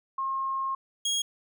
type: tone pair in turn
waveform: sine / 25% pulse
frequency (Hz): 1073 / 3287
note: C6 / G#7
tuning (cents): +43 / -19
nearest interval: octave + perfect fifth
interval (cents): 1938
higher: second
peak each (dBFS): -27 / -22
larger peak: second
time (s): 0.18-0.75 / 1.05-1.22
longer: first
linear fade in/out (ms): 5
effects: none